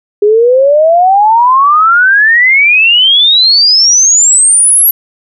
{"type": "exponential sweep", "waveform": "sine", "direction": "up", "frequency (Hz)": [405.5, 11780], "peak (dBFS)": -3, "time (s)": [0.22, 4.91], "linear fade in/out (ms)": 5, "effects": []}